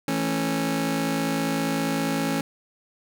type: chord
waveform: sawtooth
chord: A major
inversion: second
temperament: just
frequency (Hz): 165 / 220 / 275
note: E3 / A3 / C#4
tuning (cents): +2 / 0 / -14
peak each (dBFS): -25 / -25 / -22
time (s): 0.08-2.41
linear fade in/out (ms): 2
effects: none